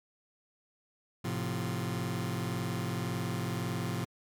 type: chord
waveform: sawtooth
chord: F major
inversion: first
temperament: just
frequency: 109.13 / 130.96 / 174.61 Hz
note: A2 / C3 / F3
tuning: -14 / +2 / 0 cents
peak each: -32 dBFS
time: 1.24-4.05 s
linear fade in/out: 10 ms
effects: MP3 96 kbps